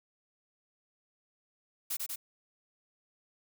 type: noise with echo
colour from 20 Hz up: blue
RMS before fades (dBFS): -34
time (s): 1.9-1.97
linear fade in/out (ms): 10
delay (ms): 95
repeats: 2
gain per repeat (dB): -2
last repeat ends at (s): 2.16
effects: none